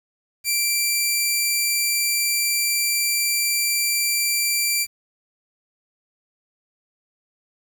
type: tone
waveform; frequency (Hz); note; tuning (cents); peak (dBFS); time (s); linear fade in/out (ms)
10% pulse; 2352; D7; +2; -10; 0.44-4.87; 50
effects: 8-bit